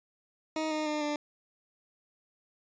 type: tone with pitch steps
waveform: 20% pulse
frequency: 313.9 / 307.8 / 301.8 / 295.9 Hz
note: D#4 / D#4 / D4 / D4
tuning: +15 / -19 / +47 / +13 cents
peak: -25 dBFS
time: 0.56-1.16 s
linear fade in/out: 2 ms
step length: 150 ms
effects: resampled to 16000 Hz